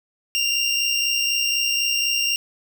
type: tone pair together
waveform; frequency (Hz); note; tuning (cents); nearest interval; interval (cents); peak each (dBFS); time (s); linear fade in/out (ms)
25% pulse; 2730 / 2794; F7 / F7; -40 / 0; unison; 40; -23 / -16; 0.35-2.36; 0
effects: none